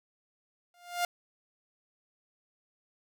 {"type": "tone with exponential growth", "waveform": "sawtooth", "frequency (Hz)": 703, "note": "F5", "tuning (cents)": 11, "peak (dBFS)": -21, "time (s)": [0.74, 1.05], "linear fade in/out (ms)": 2, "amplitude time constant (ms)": 67, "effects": []}